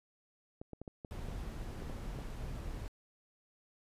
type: clicks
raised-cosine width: 2 ms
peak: -31 dBFS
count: 9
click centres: 0.615 / 0.733 / 0.816 / 0.878 / 1.048 / 1.286 / 1.822 / 1.898 / 2.188 s
type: noise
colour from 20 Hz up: brown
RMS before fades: -42 dBFS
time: 1.11-2.88 s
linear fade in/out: 0 ms
effects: resampled to 32000 Hz